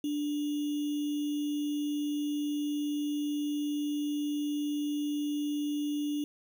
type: tone with sample-and-hold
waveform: sine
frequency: 293.7 Hz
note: D4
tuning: in tune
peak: -29 dBFS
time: 0.04-6.24 s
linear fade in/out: 2 ms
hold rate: 3150 Hz
effects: none